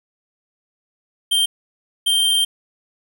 square tone bursts at uneven times, 3158 Hz, G7, 12 cents sharp, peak -15 dBFS, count 2, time 1.31-1.46 / 2.06-2.45 s, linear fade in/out 10 ms, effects none

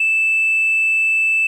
sine tone, 2637 Hz, E7, in tune, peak -12 dBFS, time 0-1.47 s, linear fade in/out 5 ms, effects tanh soft clip ceiling -10 dBFS + 8-bit

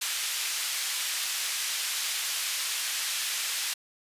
pink band-pass noise, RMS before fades -31 dBFS, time 0.01-3.74 s, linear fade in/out 10 ms, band 2400 to 13000 Hz, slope 12 dB/octave, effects resampled to 32000 Hz

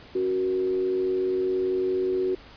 sine tone with frequency modulation, 372.4 Hz, F#4, 11 cents sharp, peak -22 dBFS, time 0.15-2.35 s, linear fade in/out 5 ms, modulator 97.4 Hz, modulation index 0.43, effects pink hiss -48 dBFS RMS until 2.56 s + resampled to 11025 Hz

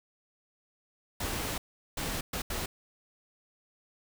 pink noise bursts at uneven times, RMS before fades -34 dBFS, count 4, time 1.2-1.58 / 1.97-2.21 / 2.33-2.42 / 2.5-2.66 s, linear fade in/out 5 ms, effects none

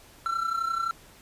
triangle tone with amplitude modulation, 1349 Hz, E6, 40 cents sharp, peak -21 dBFS, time 0.26-0.91 s, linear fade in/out 0 ms, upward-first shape sine, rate 31.6 Hz, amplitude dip 70%, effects pink hiss -53 dBFS RMS until 1.21 s + resampled to 32000 Hz

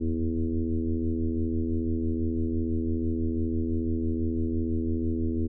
sine tone with frequency modulation, 162 Hz, E3, 30 cents flat, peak -24 dBFS, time 0-5.48 s, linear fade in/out 20 ms, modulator 82.5 Hz, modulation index 2.4, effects none

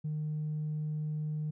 triangle tone with tanh clipping, 152.6 Hz, D#3, 33 cents flat, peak -32 dBFS, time 0.04-1.51 s, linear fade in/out 10 ms, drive 5 dB, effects none

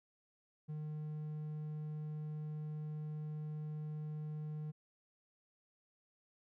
triangle tone, 152.5 Hz, D#3, 34 cents flat, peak -38 dBFS, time 0.68-4.72 s, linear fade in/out 20 ms, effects none

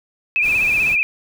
sine tone with vibrato, 2489 Hz, D#7, in tune, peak -14 dBFS, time 0.36-1.03 s, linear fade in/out 0 ms, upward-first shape sine, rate 16 Hz, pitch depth 86 cents each way
pink noise, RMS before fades -33 dBFS, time 0.41-0.97 s, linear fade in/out 50 ms
effects none

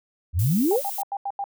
sine exponential sweep, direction up, 73.42 to 613 Hz, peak -18 dBFS, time 0.33-0.82 s, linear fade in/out 50 ms
violet noise, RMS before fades -32 dBFS, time 0.39-1.02 s, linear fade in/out 2 ms
sine tone bursts, 798 Hz, G5, 31 cents sharp, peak -25 dBFS, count 6, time 0.71-1.441 s, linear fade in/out 2 ms, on 51 ms, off 85 ms
effects none

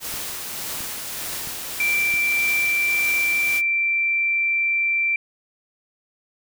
white noise with tremolo, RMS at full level -29 dBFS, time 0-3.62 s, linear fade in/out 50 ms, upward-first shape triangle, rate 1.7 Hz, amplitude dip 30%
click train, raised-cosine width 3 ms, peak -26 dBFS, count 4, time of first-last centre 0.14-2.14 s, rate 1.5 Hz
sine tone, 2349 Hz, D7, in tune, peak -18 dBFS, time 1.8-5.16 s, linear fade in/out 2 ms
effects none

